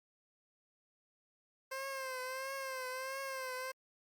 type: tone with vibrato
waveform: 15% pulse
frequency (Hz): 526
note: C5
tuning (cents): +9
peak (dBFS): -33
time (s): 1.71-3.72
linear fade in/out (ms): 10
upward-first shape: triangle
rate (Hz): 1.5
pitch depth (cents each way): 65
effects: Opus 48 kbps